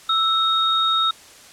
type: tone pair together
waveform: sine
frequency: 1318.5 / 3729 Hz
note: E6 / A#7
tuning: 0 / 0 cents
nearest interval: octave + tritone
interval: 1800 cents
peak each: -19 dBFS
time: 0.09-1.11 s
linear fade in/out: 5 ms
effects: white hiss -45 dBFS RMS until 1.52 s + low-pass 9000 Hz 12 dB/octave